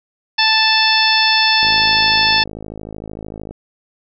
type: harmonic tone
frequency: 880 Hz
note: A5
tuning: in tune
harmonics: 1 / 2 / 3 / 4 / 5 / 6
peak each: -18 / -18 / -18 / -18 / -18 / -18 dBFS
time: 0.38-2.44 s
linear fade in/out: 10 ms
type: click train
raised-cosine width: 2 ms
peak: -17 dBFS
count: 101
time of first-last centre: 1.63-3.51 s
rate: 53.2 Hz
effects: none